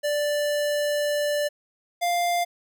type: tone pair in turn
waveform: square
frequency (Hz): 587.3 / 698.4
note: D5 / F5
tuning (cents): 0 / 0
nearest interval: minor third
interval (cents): 300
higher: second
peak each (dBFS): -23 / -22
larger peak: second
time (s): 0.03-1.49 / 2.01-2.45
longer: first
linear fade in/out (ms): 20
effects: none